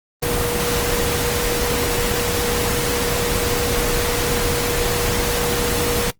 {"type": "tone in noise", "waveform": "sine", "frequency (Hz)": 479.6, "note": "A#4", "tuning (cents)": 49, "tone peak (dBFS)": -23, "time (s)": [0.22, 6.11], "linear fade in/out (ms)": 10, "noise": "pink", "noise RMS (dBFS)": -21, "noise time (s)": [0.22, 6.11], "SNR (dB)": -5, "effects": ["noise-tail reverb RT60 0.1 s tail -19 dB re dry", "Opus 24 kbps"]}